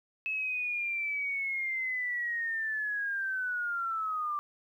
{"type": "linear sweep", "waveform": "sine", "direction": "down", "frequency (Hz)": [2598, 1174.7], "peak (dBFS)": -30, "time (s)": [0.26, 4.39], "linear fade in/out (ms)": 0, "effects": ["11-bit"]}